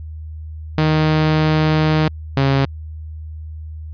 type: tone pair in turn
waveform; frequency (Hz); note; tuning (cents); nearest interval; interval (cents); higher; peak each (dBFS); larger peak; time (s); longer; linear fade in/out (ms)
sawtooth; 155.56 / 136.74; D#3 / C#3; 0 / -23; major second; 223; first; -9; neither; 0.78-2.08 / 2.37-2.65; first; 0
effects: added 78 Hz sine -28 dBFS peak until 3.93 s + resampled to 11025 Hz